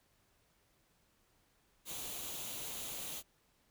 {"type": "noise with comb filter", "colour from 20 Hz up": "white", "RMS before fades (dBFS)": -43, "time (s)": [1.85, 3.23], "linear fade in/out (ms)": 50, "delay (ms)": 0.29, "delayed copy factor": 0.5, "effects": ["pink hiss -73 dBFS RMS until 3.7 s"]}